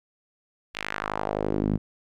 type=tone with band-pass filter sweep; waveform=sawtooth; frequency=51.7 Hz; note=G#1; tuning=7 cents flat; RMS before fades=-28 dBFS; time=0.74-1.78 s; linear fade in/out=20 ms; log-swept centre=2800 to 190 Hz; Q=1.8; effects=none